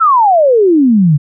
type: exponential sweep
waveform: sine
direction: down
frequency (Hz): 1375 to 138.59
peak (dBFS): -5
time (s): 0-1.18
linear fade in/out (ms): 20
effects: none